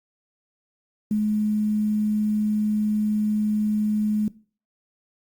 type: tone with quantisation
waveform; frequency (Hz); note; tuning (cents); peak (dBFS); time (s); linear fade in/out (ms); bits
sine; 212.1; G#3; +37; -19; 1.11-4.28; 2; 8
effects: noise-tail reverb RT60 0.4 s tail -20 dB re dry + Opus 48 kbps